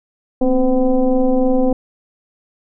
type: tone with frequency modulation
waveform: sine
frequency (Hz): 261.6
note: C4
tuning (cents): 0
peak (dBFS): -11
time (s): 0.41-1.73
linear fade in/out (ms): 5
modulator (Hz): 250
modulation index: 1.3
effects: none